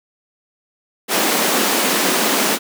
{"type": "high-pass noise", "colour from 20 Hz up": "pink", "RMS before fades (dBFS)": -17, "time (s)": [1.08, 2.59], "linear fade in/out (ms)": 50, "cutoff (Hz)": 200, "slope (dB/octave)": 48, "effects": []}